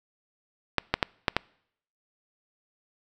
clicks, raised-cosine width 0.3 ms, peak -5 dBFS, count 5, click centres 0.783 / 0.94 / 1.028 / 1.282 / 1.366 s, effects noise-tail reverb RT60 0.7 s tail -26 dB re dry

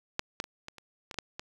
clicks, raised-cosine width 0.2 ms, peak -11 / -13 / -25 / -23 / -30 / -22 / -28 / -14 / -20 dBFS, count 9, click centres 0.194 / 0.401 / 0.441 / 0.684 / 0.783 / 1.112 / 1.143 / 1.187 / 1.395 s, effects 8-bit

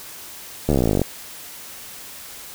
slowing click train, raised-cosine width 2 ms, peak -5 dBFS, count 20, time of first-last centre 0.69-1.017 s, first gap 13 ms, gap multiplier 1.03, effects white hiss -38 dBFS RMS until 2.54 s

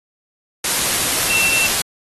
sine tone in noise, 2693 Hz, E7, 36 cents sharp, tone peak -16 dBFS, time 1.3-1.67 s, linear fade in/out 5 ms, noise white, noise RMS -18 dBFS, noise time 0.64-1.82 s, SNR -1 dB, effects AAC 32 kbps

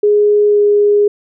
sine tone with pitch glide, 415.6 to 412.3 Hz, G#4 to G#4, +1 to -13 cents, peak -7 dBFS, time 0.03-1.08 s, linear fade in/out 5 ms, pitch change -14 cents, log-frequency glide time 0.48-0.6 s, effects none

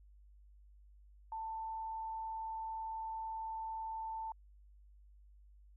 sine tone, 889 Hz, A5, 18 cents sharp, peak -39 dBFS, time 1.32-4.32 s, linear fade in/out 2 ms, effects added 50 Hz sine -58 dBFS peak until 5.76 s

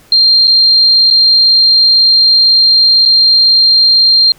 sine tone with dropouts, 4186 Hz, C8, in tune, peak -4 dBFS, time 0.12-4.32 s, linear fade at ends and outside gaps 2 ms, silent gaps 0.472-0.477 / 1.103-1.109 / 3.053-3.058 s, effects pink hiss -44 dBFS RMS until 4.38 s

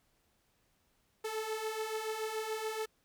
sawtooth beating tone pair, 432.6 / 439.6 Hz, A4 / A4, -29 / -2 cents, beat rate 7 Hz, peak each -37 / -33 dBFS, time 1.24-2.86 s, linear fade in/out 10 ms, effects pink hiss -74 dBFS RMS until 3.04 s

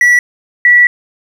triangle / sine tone pair in turn, 1948 / 1948 Hz, B6 / B6, -24 / -24 cents, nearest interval unison, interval 0 cents, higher neither, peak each -3 dBFS, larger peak neither, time 0.01-0.19 / 0.65-0.87 s, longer second, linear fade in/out 2 ms, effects 7-bit

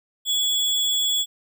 sine tone with sample-and-hold, 3381 Hz, G#7, 30 cents sharp, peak -19 dBFS, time 0.25-1.26 s, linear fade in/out 50 ms, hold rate 11025 Hz, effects none

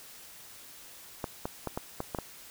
clicks, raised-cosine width 1 ms, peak -18 dBFS, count 7, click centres 1.242 / 1.455 / 1.673 / 1.775 / 2.004 / 2.148 / 2.187 s, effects white hiss -50 dBFS RMS until 2.5 s

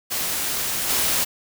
white noise with level steps, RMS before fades -25 / -21 dBFS, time 0.1-1.25 s, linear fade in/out 20 ms, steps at 0.89 s, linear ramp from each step 10 ms, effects none

